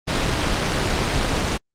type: noise with amplitude modulation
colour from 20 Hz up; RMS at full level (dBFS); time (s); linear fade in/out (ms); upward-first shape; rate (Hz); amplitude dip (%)
pink; -18; 0.07-1.58; 20; sine; 234; 55
effects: low-pass 6000 Hz 12 dB/octave + Opus 32 kbps